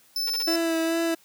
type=tone; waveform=45% pulse; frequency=5274 Hz; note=E8; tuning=in tune; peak=-25 dBFS; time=0.16-0.56 s; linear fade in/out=2 ms
type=tone bursts; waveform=5% pulse; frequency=466.2 Hz; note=A#4; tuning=in tune; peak=-24 dBFS; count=3; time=0.27-0.427 s; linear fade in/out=5 ms; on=31 ms; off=32 ms
type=tone with vibrato; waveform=30% pulse; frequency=329.6 Hz; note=E4; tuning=in tune; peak=-20 dBFS; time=0.47-1.15 s; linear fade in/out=10 ms; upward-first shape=sine; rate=2.3 Hz; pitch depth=20 cents each way
effects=white hiss -58 dBFS RMS until 1.24 s + high-pass 100 Hz 12 dB/octave